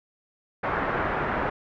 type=low-pass noise; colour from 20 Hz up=white; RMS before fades=-27 dBFS; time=0.63-1.5 s; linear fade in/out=10 ms; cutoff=1600 Hz; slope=24 dB/octave; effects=none